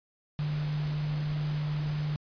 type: tone in noise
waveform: sine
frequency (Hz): 150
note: D3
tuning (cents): +37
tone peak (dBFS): -28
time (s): 0.39-2.16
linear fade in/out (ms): 0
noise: pink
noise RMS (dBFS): -43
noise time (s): 0.39-2.16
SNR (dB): +12
effects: resampled to 11025 Hz